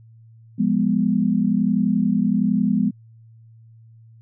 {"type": "chord", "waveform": "sine", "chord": "F diminished", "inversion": "none", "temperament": "equal with one note detuned", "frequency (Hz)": [174.61, 205.6, 246.9], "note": ["F3", "Ab3", "Cb4"], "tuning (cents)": [0, -17, 0], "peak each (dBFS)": [-23, -19, -21], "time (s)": [0.58, 2.91], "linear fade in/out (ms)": 20, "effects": ["added 113 Hz sine -45 dBFS peak until 4.21 s"]}